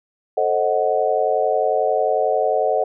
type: chord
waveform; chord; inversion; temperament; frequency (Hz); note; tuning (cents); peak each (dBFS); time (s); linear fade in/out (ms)
sine; A diminished seventh; none; equal with one note detuned; 440 / 531.2 / 622.3 / 740; A4 / C5 / Eb5 / Gb5; 0 / +26 / 0 / 0; -22 / -22 / -21 / -21; 0.37-2.84; 5
effects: none